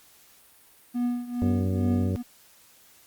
triangle tone with tremolo, 243.1 Hz, B3, 27 cents flat, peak -20 dBFS, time 0.94-2.23 s, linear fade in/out 20 ms, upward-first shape triangle, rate 2.3 Hz, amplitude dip 85%
harmonic tone, 94.4 Hz, F#2, 35 cents sharp, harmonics 1 / 2 / 3 / 4 / 5 / 6, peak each -25 / -31 / -35 / -37 / -39 / -41 dBFS, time 1.42-2.16 s, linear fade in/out 0 ms
effects white hiss -56 dBFS RMS until 3.06 s + Opus 48 kbps

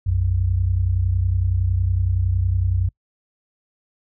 sine tone pair together, 61.69 / 92.5 Hz, B1 / F#2, -1 / 0 cents, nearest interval perfect fifth, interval 701 cents, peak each -22 / -18 dBFS, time 0.06-2.89 s, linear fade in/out 10 ms, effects noise-tail reverb RT60 0.1 s tail -25 dB re dry

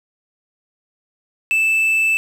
triangle tone with quantisation, 2637 Hz, E7, in tune, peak -12 dBFS, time 1.51-2.17 s, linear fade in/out 0 ms, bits 7, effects none

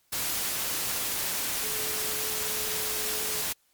sine tone in noise, 430.2 Hz, A4, 39 cents flat, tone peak -40 dBFS, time 1.63-3.42 s, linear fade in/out 10 ms, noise white, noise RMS -30 dBFS, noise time 0.12-3.53 s, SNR -13 dB, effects white hiss -68 dBFS RMS until 3.73 s + MP3 96 kbps

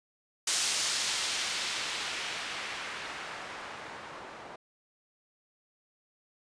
blue noise with low-pass filter sweep, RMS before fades -35 dBFS, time 0.47-4.56 s, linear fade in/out 5 ms, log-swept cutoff 6800 to 810 Hz, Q 0.81, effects resampled to 22050 Hz

